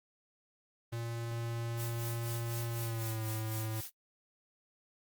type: tone with pitch glide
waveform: square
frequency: 116.54 to 110.06 Hz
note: A#2 to A2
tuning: 0 to +1 cents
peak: -36 dBFS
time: 0.92-3.81 s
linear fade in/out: 10 ms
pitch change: -99 cents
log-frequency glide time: 2.76-3.23 s
type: noise with tremolo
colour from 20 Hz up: blue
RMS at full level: -42 dBFS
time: 1.76-3.91 s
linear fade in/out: 50 ms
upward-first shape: sine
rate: 4 Hz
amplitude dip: 70%
effects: noise-tail reverb RT60 0.1 s tail -22 dB re dry + Opus 24 kbps